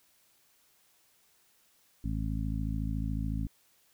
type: harmonic tone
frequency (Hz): 53.9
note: A1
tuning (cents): -35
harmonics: 1 / 2 / 3 / 4 / 5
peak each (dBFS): -33 / -36 / -38 / -39 / -40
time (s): 2.04-3.47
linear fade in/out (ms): 5
effects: white hiss -67 dBFS RMS until 3.93 s